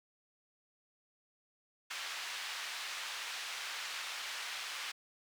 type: band-pass noise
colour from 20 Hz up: white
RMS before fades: -42 dBFS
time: 1.9-4.92 s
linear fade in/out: 10 ms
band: 1100 to 3800 Hz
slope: 12 dB/octave
effects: none